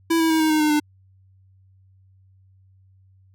square tone with pitch steps, 330.5 / 325 / 319.6 / 314.3 / 309.1 / 303.9 / 298.9 Hz, E4 / E4 / D#4 / D#4 / D#4 / D#4 / D4, +5 / -24 / +47 / +18 / -11 / -41 / +31 cents, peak -17 dBFS, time 0.1-0.8 s, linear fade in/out 10 ms, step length 100 ms, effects added 95 Hz sine -52 dBFS peak until 3.34 s

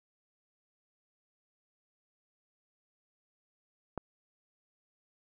click, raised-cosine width 1 ms, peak -21 dBFS, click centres 3.977 s, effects none

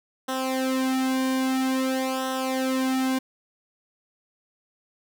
sawtooth tone with flanger, 261.6 Hz, C4, in tune, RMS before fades -25 dBFS, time 0.28-3.19 s, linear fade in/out 10 ms, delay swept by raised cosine 0.43 to 2.33 ms, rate 0.5 Hz, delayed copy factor -0.85, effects none

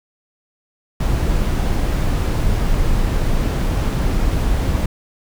brown noise, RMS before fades -17 dBFS, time 1-4.86 s, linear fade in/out 5 ms, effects none

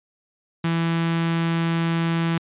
sawtooth tone with notch filter, 166.3 Hz, E3, 16 cents sharp, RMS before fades -22 dBFS, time 0.64-2.38 s, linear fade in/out 5 ms, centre 560 Hz, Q 1.2, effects resampled to 8000 Hz

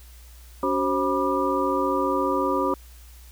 sine tone cluster, 282.5 / 377 / 532 / 975 / 1194 Hz, C#4 / F#4 / C5 / B5 / D6, +33 / +32 / +29 / -23 / +28 cents, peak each -27 dBFS, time 0.63-2.74 s, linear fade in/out 2 ms, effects added 60 Hz sine -44 dBFS peak until 3.31 s + white hiss -53 dBFS RMS until 3.31 s

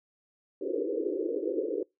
pink band-pass noise, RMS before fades -31 dBFS, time 0.61-1.83 s, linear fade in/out 5 ms, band 300 to 520 Hz, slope 96 dB/octave, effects noise-tail reverb RT60 0.2 s tail -25 dB re dry

